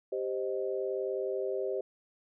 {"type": "chord", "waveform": "sine", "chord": "C minor", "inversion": "second", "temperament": "equal", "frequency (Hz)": [392, 523.3, 622.3], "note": ["G4", "C5", "Eb5"], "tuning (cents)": [0, 0, 0], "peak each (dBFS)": [-33, -35, -38], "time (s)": [0.12, 1.81], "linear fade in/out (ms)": 5, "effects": []}